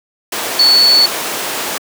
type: tone in noise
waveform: sine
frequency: 4435 Hz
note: C#8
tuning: in tune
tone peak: -6 dBFS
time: 0.59-1.06 s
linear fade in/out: 5 ms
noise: pink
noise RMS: -18 dBFS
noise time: 0.32-1.78 s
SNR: +9 dB
effects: high-pass 400 Hz 12 dB/octave

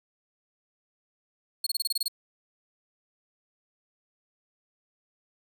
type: tone bursts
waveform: sawtooth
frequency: 4336 Hz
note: C#8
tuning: 39 cents flat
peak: -22 dBFS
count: 9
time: 1.64-2.082 s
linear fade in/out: 5 ms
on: 26 ms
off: 26 ms
effects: none

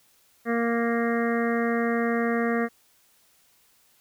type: harmonic tone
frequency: 233.1 Hz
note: A#3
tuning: in tune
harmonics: 1 / 2 / 3 / 5 / 6 / 7 / 8 / 9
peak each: -25 / -27 / -32 / -34 / -38 / -37 / -33 / -40 dBFS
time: 0.45-2.69 s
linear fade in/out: 50 ms
effects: white hiss -62 dBFS RMS until 4 s

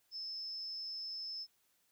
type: tone with amplitude modulation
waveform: sine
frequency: 5230 Hz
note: E8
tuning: 15 cents flat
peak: -38 dBFS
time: 0.11-1.47 s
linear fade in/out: 50 ms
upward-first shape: sine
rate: 212 Hz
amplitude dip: 50%
effects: white hiss -75 dBFS RMS until 1.91 s

